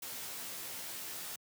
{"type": "noise with comb filter", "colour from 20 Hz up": "white", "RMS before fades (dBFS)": -43, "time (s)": [0.02, 1.36], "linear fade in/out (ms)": 5, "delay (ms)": 14, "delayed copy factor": -0.85, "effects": ["high-pass 100 Hz 12 dB/octave"]}